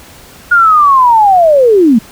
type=linear sweep; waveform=sine; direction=down; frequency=1441 to 207.7 Hz; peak=-3 dBFS; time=0.51-1.99 s; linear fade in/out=10 ms; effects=pink hiss -36 dBFS RMS until 2.11 s